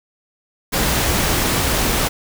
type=noise; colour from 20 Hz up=pink; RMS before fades=-18 dBFS; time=0.72-2.09 s; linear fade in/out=20 ms; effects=none